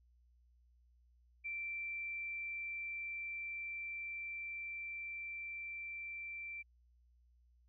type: tone with level ramp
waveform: sine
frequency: 2346 Hz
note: D7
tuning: 2 cents flat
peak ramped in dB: -39 to -43 dBFS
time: 1.44-6.63 s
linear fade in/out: 20 ms
effects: added 60 Hz sine -66 dBFS peak until 7.68 s